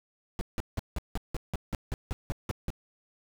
brown noise bursts, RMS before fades -30 dBFS, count 13, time 0.39-2.703 s, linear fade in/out 0 ms, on 21 ms, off 170 ms, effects none

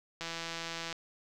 click train, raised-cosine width 0.2 ms, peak -21 dBFS, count 120, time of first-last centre 0.21-0.927 s, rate 166 Hz, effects none

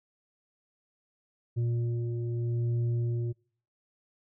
sine tone with frequency modulation, 118.1 Hz, A#2, 23 cents sharp, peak -27 dBFS, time 1.56-3.33 s, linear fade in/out 20 ms, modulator 237 Hz, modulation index 0.53, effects noise-tail reverb RT60 0.5 s tail -26 dB re dry

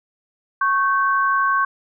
sine tone pair together, 1102.2 / 1546 Hz, C#6 / G6, -10 / -24 cents, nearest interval tritone, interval 586 cents, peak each -17 / -20 dBFS, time 0.61-1.65 s, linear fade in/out 5 ms, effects none

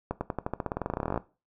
accelerating click train, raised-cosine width 1 ms, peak -15 dBFS, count 24, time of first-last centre 0.11-1.176 s, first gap 100 ms, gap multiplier 0.92, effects noise-tail reverb RT60 0.3 s tail -17 dB re dry

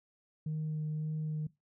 sine tone with vibrato, 154.4 Hz, D#3, 13 cents flat, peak -31 dBFS, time 0.46-1.47 s, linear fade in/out 5 ms, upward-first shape sine, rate 1.8 Hz, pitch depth 12 cents each way, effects noise-tail reverb RT60 0.2 s tail -20 dB re dry + tanh soft clip ceiling -30 dBFS

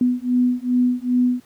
sine beating tone pair, 246.9 / 249.4 Hz, B3 / B3, 0 / +17 cents, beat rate 2.5 Hz, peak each -19 dBFS, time 0.01-1.4 s, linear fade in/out 2 ms, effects pink hiss -55 dBFS RMS until 1.45 s + high-pass 60 Hz 12 dB/octave

